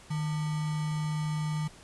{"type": "tone with sample-and-hold", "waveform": "sine", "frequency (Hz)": 154, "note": "D#3", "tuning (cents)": -17, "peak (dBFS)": -28, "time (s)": [0.1, 1.68], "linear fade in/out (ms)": 10, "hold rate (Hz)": 1050, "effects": ["pink hiss -53 dBFS RMS until 1.83 s", "resampled to 24000 Hz"]}